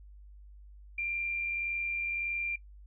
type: tone with amplitude modulation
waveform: sine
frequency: 2379 Hz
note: D7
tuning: 22 cents sharp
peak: -29 dBFS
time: 0.98-2.56 s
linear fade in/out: 5 ms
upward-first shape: sine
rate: 81.7 Hz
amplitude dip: 35%
effects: noise-tail reverb RT60 0.1 s tail -19 dB re dry + added 50 Hz sine -49 dBFS peak until 2.86 s